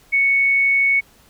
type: tone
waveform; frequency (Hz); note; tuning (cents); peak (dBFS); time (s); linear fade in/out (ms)
sine; 2217; C#7; 0; -13; 0.12-1.01; 20
effects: pink hiss -52 dBFS RMS until 1.29 s